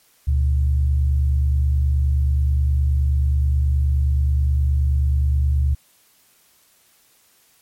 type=tone pair together; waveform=sine; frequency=72.1 / 121.56 Hz; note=D2 / B2; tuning=-31 / -27 cents; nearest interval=major sixth; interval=904 cents; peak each=-15 / -25 dBFS; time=0.27-5.75 s; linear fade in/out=10 ms; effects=white hiss -57 dBFS RMS until 7.61 s + MP3 64 kbps